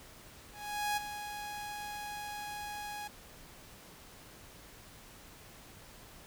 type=tone with ADSR envelope; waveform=sawtooth; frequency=830.6 Hz; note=G#5; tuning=in tune; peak=-26 dBFS; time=0.52-3.08 s; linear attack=450 ms; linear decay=15 ms; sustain=-10 dB; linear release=9 ms; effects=pink hiss -54 dBFS RMS until 6.26 s